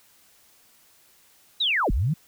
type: linear two-way sweep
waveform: sine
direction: down then up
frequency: 4009 to 30.87 to 172.5 Hz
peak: -20 dBFS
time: 1.6-2.14 s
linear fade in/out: 10 ms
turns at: 1.91 s
effects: white hiss -58 dBFS RMS until 2.27 s